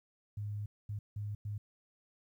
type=tone bursts at uneven times; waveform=sine; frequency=103.83 Hz; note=G#2; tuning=in tune; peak=-36 dBFS; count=4; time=0.37-0.66 / 0.89-0.99 / 1.16-1.35 / 1.45-1.58 s; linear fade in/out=5 ms; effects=12-bit